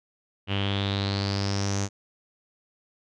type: tone with low-pass filter sweep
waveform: sawtooth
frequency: 99.2 Hz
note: G2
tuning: 21 cents sharp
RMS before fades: -27 dBFS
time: 0.47-1.89 s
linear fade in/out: 50 ms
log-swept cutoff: 2900 to 6600 Hz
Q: 7.1
effects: none